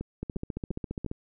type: two click trains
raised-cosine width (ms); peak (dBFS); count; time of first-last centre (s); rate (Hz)
3; -20 / -21; 14 / 4; 0.23-1.114 / 0.01-1.063; 14.7 / 2.85
effects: none